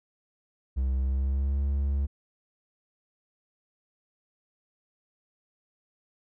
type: tone with pitch glide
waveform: triangle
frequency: 65.41 to 69.7 Hz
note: C2 to C#2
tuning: 0 to +10 cents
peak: -22 dBFS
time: 0.76-2.07 s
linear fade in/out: 20 ms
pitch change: +110 cents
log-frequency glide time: 0.97-1.61 s
effects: none